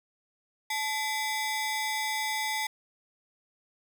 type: ring-modulated tone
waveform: sawtooth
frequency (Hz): 1441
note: F#6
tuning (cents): -46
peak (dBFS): -22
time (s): 0.7-2.67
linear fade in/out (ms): 5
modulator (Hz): 575
effects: none